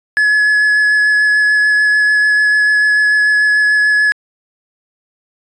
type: tone with vibrato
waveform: triangle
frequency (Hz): 1700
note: G#6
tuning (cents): +40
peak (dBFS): -7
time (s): 0.17-4.12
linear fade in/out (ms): 0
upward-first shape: sine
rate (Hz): 6.8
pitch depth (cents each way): 10
effects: resampled to 22050 Hz